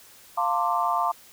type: chord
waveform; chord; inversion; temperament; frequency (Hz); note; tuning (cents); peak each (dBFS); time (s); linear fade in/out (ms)
sine; D minor seventh; first; equal with one note detuned; 698.5 / 896.9 / 1046.5 / 1174.7; F5 / A5 / C6 / D6; 0 / +33 / 0 / 0; -27; 0.37-1.12; 10
effects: white hiss -51 dBFS RMS until 1.32 s